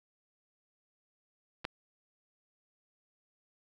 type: clicks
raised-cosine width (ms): 0.3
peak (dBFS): -27 / -18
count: 2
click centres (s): 1.645 / 1.651
effects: none